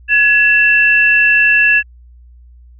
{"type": "tone pair together", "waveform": "sine", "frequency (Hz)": [1687.7, 2679], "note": ["G#6", "E7"], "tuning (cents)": [27, 27], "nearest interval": "minor sixth", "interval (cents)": 800, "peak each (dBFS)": -10, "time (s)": [0.08, 1.83], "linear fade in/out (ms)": 50, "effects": ["added 60 Hz sine -38 dBFS peak until 2.79 s"]}